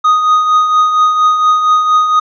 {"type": "tone with tremolo", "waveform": "triangle", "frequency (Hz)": 1244.5, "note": "D#6", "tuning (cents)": 0, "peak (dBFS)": -3, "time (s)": [0.04, 2.2], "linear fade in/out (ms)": 10, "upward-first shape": "triangle", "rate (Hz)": 4.3, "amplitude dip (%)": 55, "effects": ["resampled to 16000 Hz"]}